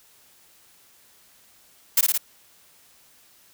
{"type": "noise with echo", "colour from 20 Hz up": "blue", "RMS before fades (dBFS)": -17, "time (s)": [1.97, 2.01], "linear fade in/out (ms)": 5, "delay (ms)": 56, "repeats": 3, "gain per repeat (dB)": -2, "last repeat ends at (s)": 2.178, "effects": ["white hiss -56 dBFS RMS until 3.53 s"]}